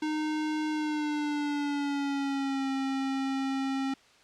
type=tone with pitch glide; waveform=square; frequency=307.5 to 269.2 Hz; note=D#4 to C4; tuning=-20 to +49 cents; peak=-29 dBFS; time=0.02-3.94 s; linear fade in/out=5 ms; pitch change=-231 cents; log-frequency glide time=0.7-2.69 s; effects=white hiss -59 dBFS RMS until 4.23 s + low-pass 5000 Hz 12 dB/octave